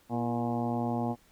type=harmonic tone with a mistuned harmonic; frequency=119.1 Hz; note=A#2; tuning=38 cents sharp; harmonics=1 / 2 / 3 / 4 / 5 / 6 / 7 / 8 / 9; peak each=-35 / -31 / -39 / -40 / -41 / -37 / -37 / -48 / -47 dBFS; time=0.09-1.16 s; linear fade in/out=50 ms; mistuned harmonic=3; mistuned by=-55 cents; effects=pink hiss -63 dBFS RMS until 1.31 s